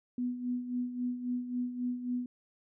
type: tone with tremolo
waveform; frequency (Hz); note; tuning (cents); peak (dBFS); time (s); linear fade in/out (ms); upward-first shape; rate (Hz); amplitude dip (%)
sine; 246.9; B3; 0; -29; 0.18-2.26; 2; sine; 3.7; 65
effects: none